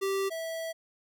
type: tone pair in turn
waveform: square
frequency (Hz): 390 / 654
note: G4 / E5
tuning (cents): -9 / -14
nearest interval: major sixth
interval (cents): 895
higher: second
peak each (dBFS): -28 / -34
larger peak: first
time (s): 0.01-0.3 / 0.3-0.73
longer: second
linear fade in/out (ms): 20
effects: none

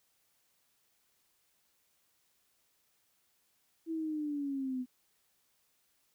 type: linear sweep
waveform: sine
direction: down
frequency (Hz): 329.6 to 248.8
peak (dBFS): -33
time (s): 3.86-4.86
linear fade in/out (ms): 50
effects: white hiss -74 dBFS RMS until 6.14 s

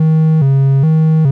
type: tone with vibrato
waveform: triangle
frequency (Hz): 146.83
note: D3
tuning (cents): 0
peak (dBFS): -5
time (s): 0-1.31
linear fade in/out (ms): 5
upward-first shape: square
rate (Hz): 1.2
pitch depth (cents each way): 130
effects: none

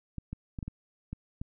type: clicks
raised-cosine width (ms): 5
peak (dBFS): -24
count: 7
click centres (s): 0.183 / 0.33 / 0.588 / 0.628 / 0.68 / 1.13 / 1.415
effects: none

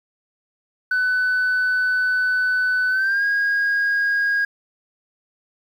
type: tone with pitch glide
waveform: sine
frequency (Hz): 1500 to 1635.8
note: F#6 to G#6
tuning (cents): +23 to -27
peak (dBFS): -15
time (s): 0.91-4.45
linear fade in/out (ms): 5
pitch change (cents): +150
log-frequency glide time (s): 2.89-3.24
effects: tanh soft clip ceiling -15 dBFS + 8-bit

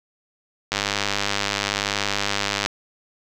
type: click train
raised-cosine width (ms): 0.2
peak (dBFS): -4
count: 197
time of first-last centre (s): 0.72-2.661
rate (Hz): 101
effects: none

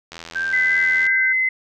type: click train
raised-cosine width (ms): 0.2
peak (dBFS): -17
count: 80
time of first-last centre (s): 0.12-1.066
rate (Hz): 83.5
type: tone with vibrato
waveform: sine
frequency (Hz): 1568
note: G6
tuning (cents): 0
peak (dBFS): -20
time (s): 0.35-1.33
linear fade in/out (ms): 10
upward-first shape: sine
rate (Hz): 3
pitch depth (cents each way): 11
type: tone with pitch glide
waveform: sine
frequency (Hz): 2017 to 2049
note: B6 to C7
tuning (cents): +36 to -37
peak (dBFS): -16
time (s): 0.53-1.49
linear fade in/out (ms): 5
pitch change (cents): +27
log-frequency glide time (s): 0.65-1.3
effects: none

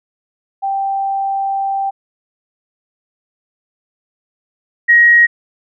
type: tone pair in turn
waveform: sine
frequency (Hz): 784 / 1889.6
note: G5 / A#6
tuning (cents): 0 / +23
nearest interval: octave + minor third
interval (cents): 1523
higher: second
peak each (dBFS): -15 / -5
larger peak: second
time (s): 0.62-1.91 / 4.88-5.27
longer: first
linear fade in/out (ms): 20
effects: none

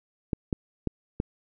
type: clicks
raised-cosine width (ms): 3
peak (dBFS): -13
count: 4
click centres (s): 0.332 / 0.528 / 0.873 / 1.201
effects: none

